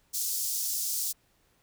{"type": "high-pass noise", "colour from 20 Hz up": "pink", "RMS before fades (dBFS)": -31, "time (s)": [0.13, 1.13], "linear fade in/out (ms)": 20, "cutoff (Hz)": 5400, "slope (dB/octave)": 24, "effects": ["pink hiss -68 dBFS RMS until 1.62 s"]}